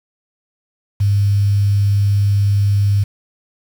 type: tone with quantisation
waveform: sine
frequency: 100.9 Hz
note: G#2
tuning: 49 cents flat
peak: -11 dBFS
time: 1-3.04 s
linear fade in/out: 10 ms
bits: 6
effects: none